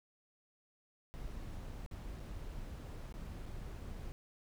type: noise with dropouts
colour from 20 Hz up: brown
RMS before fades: -45 dBFS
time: 1.14-4.12 s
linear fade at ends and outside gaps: 0 ms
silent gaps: 1.862-1.912 / 2.197-2.201 / 3.125-3.141 / 3.457-3.462 s
effects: none